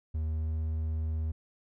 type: tone with pitch glide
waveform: triangle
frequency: 78.4 to 79.13 Hz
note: D#2 to D#2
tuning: +14 to +30 cents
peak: -27 dBFS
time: 0.14-1.32 s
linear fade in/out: 10 ms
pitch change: +16 cents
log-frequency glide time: 0.27-0.55 s
effects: none